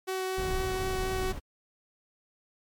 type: tone with vibrato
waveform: sawtooth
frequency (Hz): 375.7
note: F#4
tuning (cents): +26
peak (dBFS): -26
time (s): 0.07-1.33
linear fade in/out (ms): 20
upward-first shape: triangle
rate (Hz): 4.1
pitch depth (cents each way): 9
type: noise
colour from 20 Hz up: brown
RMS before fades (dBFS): -34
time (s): 0.37-1.4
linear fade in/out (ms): 20
effects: MP3 96 kbps